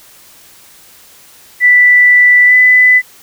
sine tone with pitch glide, 1975 to 2000 Hz, B6 to B6, 0 to +21 cents, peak -3 dBFS, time 1.6-3.02 s, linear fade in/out 50 ms, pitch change +21 cents, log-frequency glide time 2.46-2.54 s, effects white hiss -41 dBFS RMS until 3.22 s

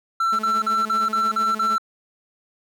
triangle tone bursts, 1343 Hz, E6, 32 cents sharp, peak -16 dBFS, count 7, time 0.2-1.782 s, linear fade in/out 5 ms, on 190 ms, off 42 ms
sawtooth tone with tremolo, 216.6 Hz, A3, 27 cents flat, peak -25 dBFS, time 0.32-1.77 s, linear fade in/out 10 ms, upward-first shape triangle, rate 13 Hz, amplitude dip 75%
effects none

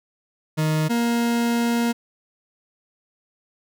40% pulse tone pair in turn, 155.56 / 235.1 Hz, D#3 / A#3, 0 / +15 cents, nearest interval perfect fifth, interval 715 cents, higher second, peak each -18 dBFS, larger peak neither, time 0.57-0.89 / 0.89-1.93 s, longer second, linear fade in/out 20 ms, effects none

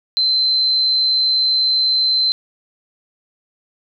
sine tone, 4084 Hz, C8, 43 cents flat, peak -13 dBFS, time 0.17-2.32 s, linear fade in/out 0 ms, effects none

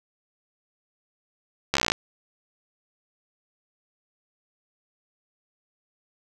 slowing click train, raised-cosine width 0.2 ms, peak -4 dBFS, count 12, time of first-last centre 1.74-1.919 s, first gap 14 ms, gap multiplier 1.03, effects none

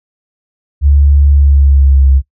sine tone with pitch glide, 71.2 to 67.44 Hz, C#2 to C#2, +47 to -47 cents, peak -4 dBFS, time 0.81-2.22 s, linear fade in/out 50 ms, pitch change -94 cents, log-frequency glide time 1.31-2.1 s, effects noise-tail reverb RT60 0.1 s tail -20 dB re dry

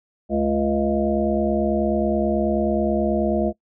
harmonic tone with a mistuned harmonic, 69.3 Hz, C#2, in tune, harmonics 1 / 3 / 5 / 7 / 9 / 10, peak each -29 / -22 / -24 / -29 / -24 / -29 dBFS, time 0.29-3.53 s, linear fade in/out 50 ms, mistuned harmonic 3, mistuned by +47 cents, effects noise-tail reverb RT60 0.1 s tail -21 dB re dry

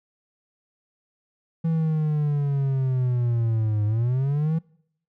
triangle linear two-way sweep, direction down then up, 164.81 to 103.83 to 164.81 Hz, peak -18 dBFS, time 1.64-4.59 s, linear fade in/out 10 ms, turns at 3.85 s, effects noise-tail reverb RT60 0.7 s tail -24 dB re dry

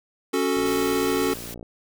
square chord, F# minor, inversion second, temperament equal, 277.2 / 370 / 440 Hz, C#4 / F#4 / A4, 0 / 0 / 0 cents, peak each -26 dBFS, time 0.33-1.34 s, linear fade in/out 10 ms
click train, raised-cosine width 2 ms, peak -26 dBFS, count 63, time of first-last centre 0.57-1.628 s, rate 58.6 Hz
white noise, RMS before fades -38 dBFS, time 0.66-1.54 s, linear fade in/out 0 ms
effects none

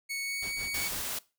sawtooth tone with pitch glide, 2216 to 2243 Hz, C#7 to C#7, -1 to +20 cents, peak -29 dBFS, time 0.09-0.89 s, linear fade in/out 20 ms, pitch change +21 cents, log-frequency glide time 0.22-0.52 s
pink noise with tremolo, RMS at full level -43 dBFS, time 0.42-1.04 s, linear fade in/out 5 ms, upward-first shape sine, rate 6 Hz, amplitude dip 85%
white noise, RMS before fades -35 dBFS, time 0.74-1.19 s, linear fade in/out 5 ms
effects noise-tail reverb RT60 0.3 s tail -21 dB re dry

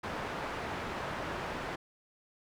white low-pass noise, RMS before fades -38 dBFS, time 0.03-1.76 s, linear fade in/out 10 ms, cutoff 1400 Hz, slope 12 dB/octave, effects none

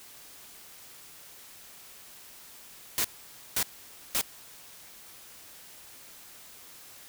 white noise bursts, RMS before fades -27 dBFS, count 3, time 2.98-4.212 s, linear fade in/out 0 ms, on 64 ms, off 520 ms, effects white hiss -50 dBFS RMS until 7.08 s

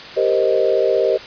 sine chord, C minor seventh, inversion second, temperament equal, 392 / 466.2 / 523.3 / 622.3 Hz, G4 / Bb4 / C5 / Eb5, 0 / 0 / 0 / 0 cents, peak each -19 dBFS, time 0.16-1.18 s, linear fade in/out 20 ms, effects white hiss -34 dBFS RMS until 1.26 s + resampled to 11025 Hz

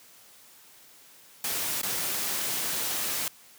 white noise with dropouts, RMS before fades -30 dBFS, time 1.44-3.28 s, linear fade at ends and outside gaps 2 ms, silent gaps 1.816-1.831 s, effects white hiss -54 dBFS RMS until 3.58 s + high-pass 100 Hz 12 dB/octave

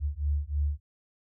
sine beating tone pair, 71.4 / 74.6 Hz, D2 / D2, -48 / +28 cents, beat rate 3.2 Hz, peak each -29 dBFS, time 0-0.8 s, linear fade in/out 50 ms, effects none

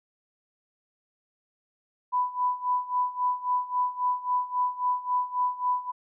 sine tone with tremolo, 994 Hz, B5, 11 cents sharp, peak -21 dBFS, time 2.12-5.92 s, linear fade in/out 20 ms, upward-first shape sine, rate 3.7 Hz, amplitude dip 85%, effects none

